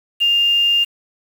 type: tone with quantisation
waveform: sine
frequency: 2806 Hz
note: F7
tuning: 8 cents sharp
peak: -12 dBFS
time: 0.2-0.85 s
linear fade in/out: 20 ms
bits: 6
effects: none